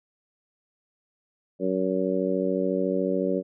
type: harmonic tone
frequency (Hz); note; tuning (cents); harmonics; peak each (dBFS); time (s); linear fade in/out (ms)
93.9; F#2; +26; 2 / 3 / 4 / 5 / 6; -29 / -29 / -29 / -29 / -29; 1.59-3.43; 50
effects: none